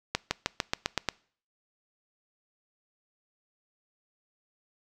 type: accelerating click train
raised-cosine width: 0.2 ms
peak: -8 dBFS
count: 8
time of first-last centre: 0.15-1.087 s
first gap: 160 ms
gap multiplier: 0.94
effects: noise-tail reverb RT60 0.5 s tail -24 dB re dry